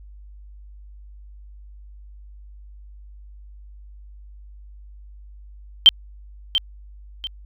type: tone with echo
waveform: sine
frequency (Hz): 3132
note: G7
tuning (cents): -2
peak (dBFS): -5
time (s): 5.86-5.89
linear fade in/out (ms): 0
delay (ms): 690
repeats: 2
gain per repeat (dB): -10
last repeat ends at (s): 7.27
effects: added 50 Hz sine -40 dBFS peak until 7.45 s